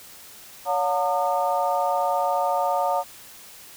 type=tone cluster; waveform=sine; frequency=564 / 718 / 909 / 1215 Hz; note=C#5 / F5 / A#5 / D#6; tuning=+30 / +48 / -44 / -42 cents; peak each=-26 / -24 / -25 / -30 dBFS; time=0.65-3.04 s; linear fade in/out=50 ms; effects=white hiss -45 dBFS RMS until 3.76 s